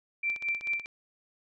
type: tone with tremolo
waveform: sine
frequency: 2349 Hz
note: D7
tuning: in tune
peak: -25 dBFS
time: 0.23-0.86 s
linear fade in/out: 5 ms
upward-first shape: triangle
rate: 4.6 Hz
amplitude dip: 95%
type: click train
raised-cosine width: 0.2 ms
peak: -27 dBFS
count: 10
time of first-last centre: 0.3-0.859 s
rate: 16.1 Hz
effects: none